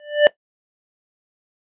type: tone with exponential growth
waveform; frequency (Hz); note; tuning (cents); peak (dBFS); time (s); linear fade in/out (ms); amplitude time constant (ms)
square; 591; D5; +11; -6; 0-0.27; 1; 57
effects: noise-tail reverb RT60 0.1 s tail -18 dB re dry + resampled to 8000 Hz